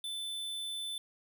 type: tone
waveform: square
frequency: 3520 Hz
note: A7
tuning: in tune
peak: -37 dBFS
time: 0.04-0.98 s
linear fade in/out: 2 ms
effects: none